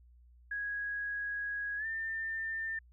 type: tone with pitch glide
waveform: sine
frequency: 1657 to 1796.6 Hz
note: G#6 to A6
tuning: -4 to +36 cents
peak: -34 dBFS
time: 0.51-2.79 s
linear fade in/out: 5 ms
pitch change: +140 cents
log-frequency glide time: 1.77-1.86 s
effects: added 60 Hz sine -57 dBFS peak until 2.92 s